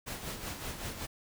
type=noise with tremolo; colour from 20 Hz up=pink; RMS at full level=-38 dBFS; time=0.06-1.07 s; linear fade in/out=20 ms; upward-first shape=sine; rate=5.3 Hz; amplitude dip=55%; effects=none